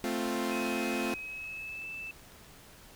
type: chord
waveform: sawtooth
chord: F major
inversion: first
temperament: equal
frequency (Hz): 220 / 261.6 / 349.2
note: A3 / C4 / F4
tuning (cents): 0 / 0 / 0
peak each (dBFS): -31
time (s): 0.04-1.14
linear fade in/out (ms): 0
type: tone with pitch glide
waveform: sine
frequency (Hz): 2528 to 2640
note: D#7 to E7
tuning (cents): +27 to +2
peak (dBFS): -38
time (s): 0.51-2.11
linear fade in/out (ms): 2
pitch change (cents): +75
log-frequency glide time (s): 1.11-1.87
type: click train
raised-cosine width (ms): 0.2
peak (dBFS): -39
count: 11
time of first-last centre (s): 1.19-2.446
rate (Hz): 7.96
effects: pink hiss -54 dBFS RMS until 2.95 s